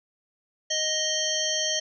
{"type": "harmonic tone with a mistuned harmonic", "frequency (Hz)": 622.3, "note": "D#5", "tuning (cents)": 0, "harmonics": [1, 3, 5, 7, 9, 10], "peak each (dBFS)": [-32, -34, -29, -33, -31, -30], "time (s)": [0.7, 1.8], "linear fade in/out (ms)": 10, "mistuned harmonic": 5, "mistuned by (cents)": 19, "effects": []}